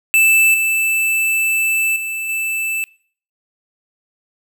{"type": "tone with level steps", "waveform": "square", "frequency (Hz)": 2642, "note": "E7", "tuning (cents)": 3, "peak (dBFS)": [-10, -15, -22, -19], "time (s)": [0.14, 2.84], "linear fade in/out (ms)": 0, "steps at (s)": [0.54, 1.96, 2.29], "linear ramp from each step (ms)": 2, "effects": ["noise-tail reverb RT60 0.5 s tail -23 dB re dry"]}